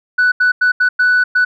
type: tone bursts at uneven times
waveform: sine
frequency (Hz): 1487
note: F#6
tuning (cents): +8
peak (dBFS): -7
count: 6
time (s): 0.18-0.32 / 0.4-0.52 / 0.61-0.72 / 0.8-0.89 / 0.99-1.24 / 1.35-1.45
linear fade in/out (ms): 10
effects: tanh soft clip ceiling -7 dBFS